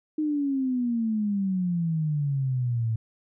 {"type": "exponential sweep", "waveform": "sine", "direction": "down", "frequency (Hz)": [311.1, 110], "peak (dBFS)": -23, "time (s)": [0.18, 2.96], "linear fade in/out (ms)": 5, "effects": []}